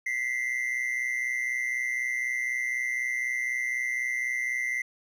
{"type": "tone pair together", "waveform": "triangle", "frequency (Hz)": [1960, 2084], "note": ["B6", "C7"], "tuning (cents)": [-14, -7], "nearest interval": "minor second", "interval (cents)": 107, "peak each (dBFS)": [-30, -27], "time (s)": [0.06, 4.82], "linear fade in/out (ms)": 5, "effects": []}